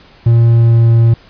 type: tone with pitch glide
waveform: triangle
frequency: 116.54 to 115.47 Hz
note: A#2 to A#2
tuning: 0 to -16 cents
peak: -3 dBFS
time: 0.26-1.14 s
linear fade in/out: 5 ms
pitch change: -16 cents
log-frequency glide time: 0.43-0.89 s
effects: pink hiss -43 dBFS RMS until 1.29 s + resampled to 11025 Hz